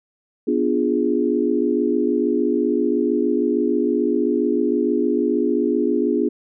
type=chord; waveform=sine; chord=B diminished seventh; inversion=none; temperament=equal; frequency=246.9 / 293.7 / 349.2 / 415.3 Hz; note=B3 / D4 / F4 / Ab4; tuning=0 / 0 / 0 / 0 cents; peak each=-22 dBFS; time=0.47-6.29 s; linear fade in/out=10 ms; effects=none